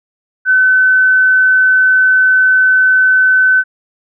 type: tone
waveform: sine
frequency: 1517 Hz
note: F#6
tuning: 43 cents sharp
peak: -6 dBFS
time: 0.45-3.64 s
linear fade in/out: 50 ms
effects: none